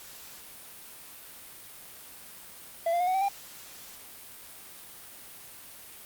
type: tone with pitch steps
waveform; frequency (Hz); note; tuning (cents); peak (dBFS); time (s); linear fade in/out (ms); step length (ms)
triangle; 670 / 693.6 / 718.1 / 743.4 / 769.6 / 796.8; E5 / F5 / F5 / F#5 / G5 / G5; +28 / -12 / +48 / +8 / -32 / +28; -22; 2.86-3.286; 5; 71
effects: white hiss -47 dBFS RMS until 6.05 s + Opus 48 kbps